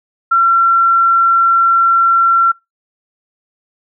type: tone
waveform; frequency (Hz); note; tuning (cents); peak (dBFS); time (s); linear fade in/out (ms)
sine; 1360; F6; -46; -7; 0.31-2.52; 10
effects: noise-tail reverb RT60 0.2 s tail -25 dB re dry